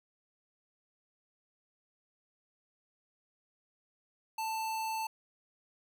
square tone, 885 Hz, A5, 10 cents sharp, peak -34 dBFS, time 4.38-5.07 s, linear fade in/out 5 ms, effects none

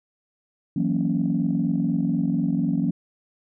sine chord, F# dominant seventh, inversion third, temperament equal, 164.81 / 185 / 233.1 / 277.2 Hz, E3 / F#3 / A#3 / C#4, 0 / 0 / 0 / 0 cents, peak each -25 dBFS, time 0.76-2.91 s, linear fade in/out 5 ms, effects tanh soft clip ceiling -12 dBFS

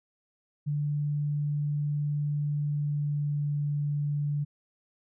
sine tone with pitch glide, 146.83 to 145.9 Hz, D3 to D3, 0 to -11 cents, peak -26 dBFS, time 0.66-4.45 s, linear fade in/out 20 ms, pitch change -11 cents, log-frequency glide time 2.65-3.53 s, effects none

